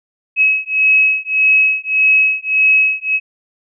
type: beating tone pair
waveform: sine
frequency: 2562 / 2563.7 Hz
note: E7 / E7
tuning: -50 / -49 cents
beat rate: 1.7 Hz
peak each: -13 dBFS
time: 0.36-3.2 s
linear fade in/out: 50 ms
effects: none